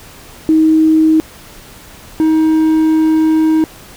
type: tone pair in turn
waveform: sine / triangle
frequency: 316 / 316 Hz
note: D#4 / D#4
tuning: +27 / +27 cents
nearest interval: unison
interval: 0 cents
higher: neither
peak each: -6 dBFS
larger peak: neither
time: 0.49-1.2 / 2.2-3.64 s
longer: second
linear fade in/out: 0 ms
effects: pink hiss -37 dBFS RMS until 3.96 s